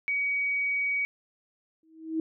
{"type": "tone", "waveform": "sine", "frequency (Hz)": 2260, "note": "C#7", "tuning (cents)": 33, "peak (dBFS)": -25, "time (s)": [0.08, 1.05], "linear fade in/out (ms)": 0}
{"type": "tone with exponential growth", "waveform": "sine", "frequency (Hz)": 320.5, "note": "E4", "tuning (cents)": -49, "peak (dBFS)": -23, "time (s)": [1.83, 2.2], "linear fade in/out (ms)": 2, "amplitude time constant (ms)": 79}
{"effects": []}